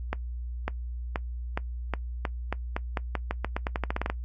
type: accelerating click train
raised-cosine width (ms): 0.5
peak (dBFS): -13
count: 21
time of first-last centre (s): 0.13-4.1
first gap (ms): 550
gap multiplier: 0.87
effects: noise-tail reverb RT60 0.1 s tail -20 dB re dry + added 60 Hz sine -32 dBFS peak until 4.24 s